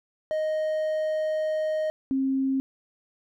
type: tone pair in turn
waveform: triangle / sine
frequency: 622.3 / 267.5 Hz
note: D#5 / C4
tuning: 0 / +38 cents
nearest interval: octave + minor third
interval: 1462 cents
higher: first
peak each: -22 dBFS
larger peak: neither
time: 0.31-1.9 / 2.11-2.6 s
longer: first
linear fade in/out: 0 ms
effects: none